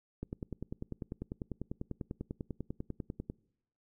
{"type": "click train", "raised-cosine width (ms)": 3, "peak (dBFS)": -25, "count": 32, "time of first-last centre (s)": [0.23, 3.299], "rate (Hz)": 10.1, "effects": ["noise-tail reverb RT60 0.8 s tail -25 dB re dry"]}